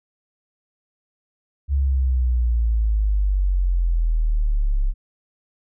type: exponential sweep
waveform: sine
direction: down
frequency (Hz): 70.4 to 33.49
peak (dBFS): -16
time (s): 1.68-4.94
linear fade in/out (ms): 50
effects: none